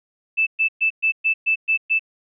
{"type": "tone bursts", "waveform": "sine", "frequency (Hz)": 2636, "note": "E7", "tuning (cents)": -1, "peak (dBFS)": -15, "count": 8, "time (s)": [0.37, 1.994], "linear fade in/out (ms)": 20, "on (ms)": 98, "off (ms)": 120, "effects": []}